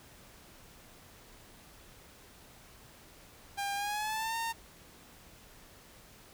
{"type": "tone with pitch glide", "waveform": "sawtooth", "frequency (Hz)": [801, 914.8], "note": ["G5", "A#5"], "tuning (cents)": [37, -33], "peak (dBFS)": -29, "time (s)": [3.57, 4.53], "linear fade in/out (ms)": 20, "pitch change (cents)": 230, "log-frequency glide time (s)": [3.75, 4.36], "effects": ["pink hiss -56 dBFS RMS until 6.33 s"]}